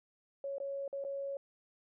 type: tone with dropouts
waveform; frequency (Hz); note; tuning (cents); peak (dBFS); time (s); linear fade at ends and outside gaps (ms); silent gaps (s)
sine; 554.4; C#5; 0; -36; 0.44-1.37; 2; 0.583-0.601 / 0.879-0.928 / 1.04-1.048
effects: none